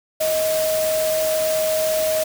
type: tone in noise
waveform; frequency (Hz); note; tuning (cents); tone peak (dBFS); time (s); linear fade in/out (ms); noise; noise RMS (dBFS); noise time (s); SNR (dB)
sine; 629; D#5; +19; -18; 0.2-2.24; 10; white; -27; 0.2-2.24; +6
effects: none